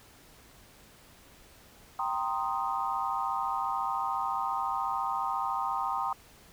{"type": "chord", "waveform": "sine", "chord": "C minor seventh", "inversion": "second", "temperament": "equal", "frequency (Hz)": [784, 932.3, 1046.5, 1244.5], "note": ["G5", "Bb5", "C6", "Eb6"], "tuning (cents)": [0, 0, 0, 0], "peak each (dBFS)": -34, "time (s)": [1.99, 6.13], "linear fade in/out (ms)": 2, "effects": ["pink hiss -56 dBFS RMS until 6.52 s"]}